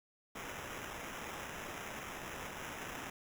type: noise with sample-and-hold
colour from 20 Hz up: violet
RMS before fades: -45 dBFS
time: 0.35-3.1 s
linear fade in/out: 5 ms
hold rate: 4410 Hz
effects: none